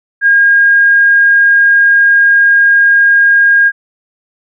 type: tone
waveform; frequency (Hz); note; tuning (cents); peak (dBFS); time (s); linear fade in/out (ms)
sine; 1623; G#6; -40; -4; 0.21-3.72; 50
effects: none